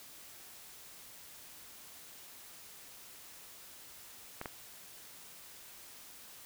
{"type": "clicks", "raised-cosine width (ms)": 0.5, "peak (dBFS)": -24, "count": 2, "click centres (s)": [4.414, 4.458], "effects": ["white hiss -53 dBFS RMS until 6.45 s"]}